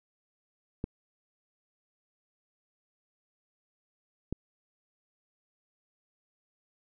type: clicks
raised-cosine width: 3 ms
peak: -19 dBFS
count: 2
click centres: 0.841 / 4.326 s
effects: none